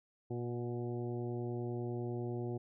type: harmonic tone with a mistuned harmonic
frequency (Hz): 120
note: B2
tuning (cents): -49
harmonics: 1 / 2 / 3 / 4 / 5 / 6 / 7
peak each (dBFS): -39 / -44 / -40 / -50 / -53 / -51 / -58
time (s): 0.3-2.58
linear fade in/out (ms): 10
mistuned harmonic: 6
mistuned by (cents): +24
effects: none